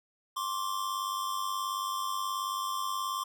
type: tone pair together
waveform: square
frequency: 1058 / 1156.6 Hz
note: C6 / D6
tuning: +19 / -27 cents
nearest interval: major second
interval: 154 cents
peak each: -34 / -36 dBFS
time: 0.36-3.24 s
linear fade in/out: 10 ms
effects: none